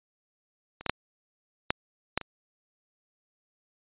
clicks, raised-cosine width 0.3 ms, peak -25 / -13 / -7 / -7 / -9 / -22 dBFS, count 6, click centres 0.81 / 0.863 / 0.896 / 1.705 / 2.176 / 2.213 s, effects resampled to 8000 Hz

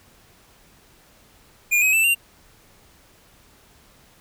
square tone with pitch steps, 2423 / 2535 / 2651 / 2774 Hz, D#7 / D#7 / E7 / F7, -47 / +32 / +9 / -12 cents, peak -16 dBFS, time 1.71-2.15 s, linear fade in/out 20 ms, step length 110 ms, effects pink hiss -54 dBFS RMS until 4.2 s

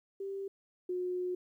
sine tone pair in turn, 392 / 361.9 Hz, G4 / F#4, 0 / -38 cents, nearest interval minor second, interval 138 cents, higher first, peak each -36 / -32 dBFS, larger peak second, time 0.2-0.48 / 0.89-1.35 s, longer second, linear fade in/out 5 ms, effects 12-bit

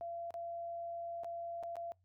sine tone with dropouts, 682 Hz, F5, 41 cents flat, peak -40 dBFS, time 0.01-1.92 s, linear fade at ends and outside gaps 0 ms, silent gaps 0.306-0.341 / 1.235-1.245 / 1.628-1.635 / 1.756-1.767 s, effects noise-tail reverb RT60 0.2 s tail -25 dB re dry + added 91 Hz sine -70 dBFS peak until 2.04 s

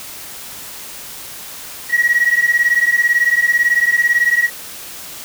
sine beating tone pair, 1901 / 1919 Hz, A#6 / A#6, +33 / +50 cents, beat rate 18 Hz, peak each -13 dBFS, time 1.89-4.5 s, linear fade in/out 50 ms, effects tanh soft clip ceiling -6 dBFS + white hiss -32 dBFS RMS until 5.24 s

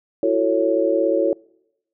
sine chord, F# minor seventh, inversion third, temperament just, 333 / 370 / 444 / 555 Hz, E4 / F#4 / A4 / C#5, +18 / 0 / +16 / +2 cents, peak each -21 / -23 / -22 / -19 dBFS, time 0.23-1.33 s, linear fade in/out 2 ms, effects noise-tail reverb RT60 0.9 s tail -26 dB re dry

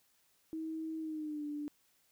sine tone with pitch glide, 319.4 to 294.6 Hz, D#4 to D4, +45 to +6 cents, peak -37 dBFS, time 0.53-1.68 s, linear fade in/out 0 ms, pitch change -139 cents, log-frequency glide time 0.99-1.45 s, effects white hiss -72 dBFS RMS until 2.11 s

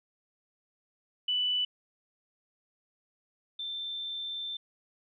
sine tone pair in turn, 2979 / 3558 Hz, F#7 / A7, +11 / +19 cents, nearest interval minor third, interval 308 cents, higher second, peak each -26 / -34 dBFS, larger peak first, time 1.28-1.65 / 3.59-4.57 s, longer second, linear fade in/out 5 ms, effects none

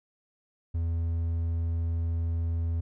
triangle tone, 83.3 Hz, E2, 19 cents sharp, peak -24 dBFS, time 0.74-2.81 s, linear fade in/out 10 ms, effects none

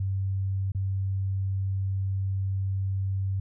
sine tone with dropouts, 96.5 Hz, G2, 27 cents flat, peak -25 dBFS, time 0-3.4 s, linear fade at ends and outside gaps 5 ms, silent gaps 0.72-0.748 s, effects none

